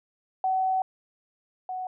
sine tone pair in turn, 755 / 742 Hz, F#5 / F#5, +35 / +5 cents, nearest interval unison, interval 30 cents, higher first, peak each -22 / -30 dBFS, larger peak first, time 0.44-0.82 / 1.69-1.87 s, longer first, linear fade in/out 2 ms, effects none

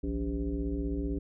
sine tone with frequency modulation, 174.3 Hz, F3, 3 cents flat, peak -29 dBFS, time 0.03-1.19 s, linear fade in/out 10 ms, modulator 111 Hz, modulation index 1.9, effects none

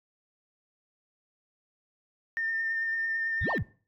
sine tone with vibrato, 1810 Hz, A6, 48 cents sharp, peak -27 dBFS, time 2.37-3.58 s, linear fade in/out 0 ms, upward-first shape sine, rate 9 Hz, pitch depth 15 cents each way
sine exponential two-way sweep, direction up then down, 52.5 to 1145 to 72.9 Hz, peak -27 dBFS, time 3.41-3.63 s, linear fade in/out 5 ms, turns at 3.51 s
effects noise-tail reverb RT60 0.4 s tail -21 dB re dry + tanh soft clip ceiling -21 dBFS

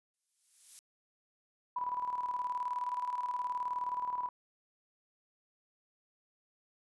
violet noise with exponential growth, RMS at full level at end -44 dBFS, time 0.14-0.79 s, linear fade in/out 0 ms, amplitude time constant 140 ms
sine tone with tremolo, 987.8 Hz, B5, in tune, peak -31 dBFS, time 1.76-4.29 s, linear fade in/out 5 ms, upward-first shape square, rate 19 Hz, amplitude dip 55%
effects resampled to 24000 Hz

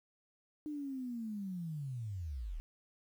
sine linear sweep, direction down, 305.4 to 33.45 Hz, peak -38 dBFS, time 0.66-2.6 s, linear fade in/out 0 ms, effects 11-bit

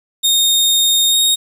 sawtooth tone with pitch glide, 3692 to 3728 Hz, A#7 to A#7, -17 to -1 cents, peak -8 dBFS, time 0.23-1.36 s, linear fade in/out 20 ms, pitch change +16 cents, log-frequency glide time 1.1-1.16 s, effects 7-bit

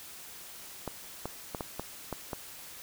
clicks, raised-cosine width 1 ms, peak -20 dBFS, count 7, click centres 0.877 / 1.256 / 1.548 / 1.608 / 1.796 / 2.127 / 2.332 s, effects white hiss -47 dBFS RMS until 2.82 s

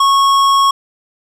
sine tone with tanh clipping, 1100 Hz, C#6, 14 cents flat, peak -10 dBFS, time 0-0.71 s, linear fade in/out 5 ms, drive 15 dB, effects none

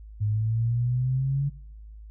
sine exponential sweep, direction up, 103.7 to 142.5 Hz, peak -22 dBFS, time 0.2-1.5 s, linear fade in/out 20 ms, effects noise-tail reverb RT60 1.0 s tail -23 dB re dry + added 53 Hz sine -41 dBFS peak until 2.1 s

